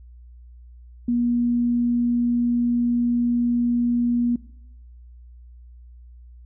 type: tone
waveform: sine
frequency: 239.7 Hz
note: A#3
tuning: 48 cents sharp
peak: -18 dBFS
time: 1.08-4.36 s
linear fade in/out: 5 ms
effects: noise-tail reverb RT60 0.9 s tail -21 dB re dry + added 60 Hz sine -42 dBFS peak until 6.45 s